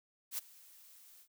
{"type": "noise with ADSR envelope", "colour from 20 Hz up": "blue", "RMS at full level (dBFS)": -36, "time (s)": [0.31, 1.28], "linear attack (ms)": 71, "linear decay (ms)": 16, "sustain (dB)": -23, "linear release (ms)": 72, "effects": []}